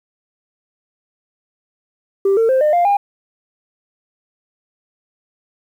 sine tone with pitch steps, 392.2 / 453.1 / 523.5 / 604.9 / 698.8 / 807.4 Hz, G4 / A#4 / C5 / D#5 / F5 / G#5, +1 / -49 / +1 / -49 / +1 / -49 cents, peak -9 dBFS, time 2.25-2.97 s, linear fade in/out 5 ms, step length 120 ms, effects tanh soft clip ceiling -9 dBFS + 8-bit

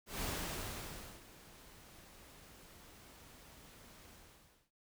pink noise with ADSR envelope, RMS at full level -39 dBFS, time 0.06-4.71 s, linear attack 150 ms, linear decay 1000 ms, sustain -19 dB, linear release 590 ms, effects none

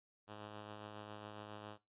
5% pulse tone with tremolo, 105.1 Hz, G#2, 21 cents sharp, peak -36 dBFS, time 0.27-1.78 s, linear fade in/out 50 ms, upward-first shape sine, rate 7.3 Hz, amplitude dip 30%, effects noise-tail reverb RT60 0.2 s tail -17 dB re dry + resampled to 8000 Hz

